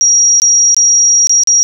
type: tone with dropouts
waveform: sine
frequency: 5690 Hz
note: F8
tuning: 31 cents sharp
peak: -5 dBFS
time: 0.01-1.63 s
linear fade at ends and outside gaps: 0 ms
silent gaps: 0.4-0.419 / 0.745-0.766 / 1.271-1.295 / 1.435-1.473 s
effects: none